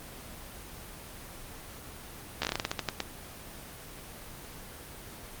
slowing click train, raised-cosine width 0.2 ms, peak -11 dBFS, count 13, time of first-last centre 2.42-3.003 s, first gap 13 ms, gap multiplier 1.22, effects pink hiss -45 dBFS RMS until 5.4 s + Opus 24 kbps

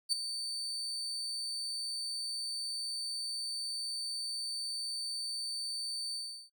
35% pulse tone with ADSR envelope, 4561 Hz, C#8, 49 cents sharp, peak -24 dBFS, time 0.09-6.5 s, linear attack 36 ms, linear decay 6 ms, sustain -11 dB, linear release 360 ms, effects noise-tail reverb RT60 0.1 s tail -19 dB re dry

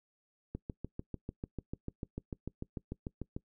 click train, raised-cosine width 3 ms, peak -25 dBFS, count 20, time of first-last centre 0.55-3.365 s, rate 6.75 Hz, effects noise-tail reverb RT60 0.1 s tail -22 dB re dry

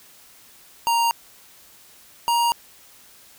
square tone pair in turn, 932.3 / 941.5 Hz, A#5 / A#5, 0 / +17 cents, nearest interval unison, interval 17 cents, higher second, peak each -18 dBFS, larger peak neither, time 0.87-1.11 / 2.28-2.52 s, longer neither, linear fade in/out 0 ms, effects white hiss -50 dBFS RMS until 3.38 s

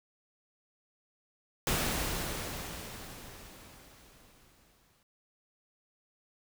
pink noise with exponential decay, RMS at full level -29 dBFS, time 1.67-5.03 s, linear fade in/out 1 ms, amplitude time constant 730 ms, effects none

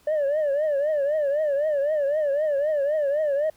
sine tone with vibrato, 587.3 Hz, D5, in tune, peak -18 dBFS, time 0.07-3.5 s, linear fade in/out 5 ms, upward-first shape triangle, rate 3.9 Hz, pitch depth 140 cents each way, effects tanh soft clip ceiling -19 dBFS + pink hiss -59 dBFS RMS until 3.56 s

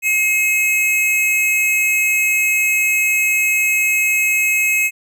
square tone pair together, 2138 / 2562 Hz, C7 / E7, +37 / -50 cents, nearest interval minor third, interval 313 cents, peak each -22 / -15 dBFS, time 0.02-4.91 s, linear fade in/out 50 ms, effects none

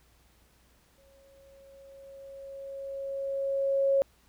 sine tone with exponential growth, 548 Hz, C#5, 20 cents flat, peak -20 dBFS, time 0.98-4.02 s, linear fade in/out 0 ms, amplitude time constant 660 ms, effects added 60 Hz sine -65 dBFS peak until 4.28 s + pink hiss -65 dBFS RMS until 4.28 s

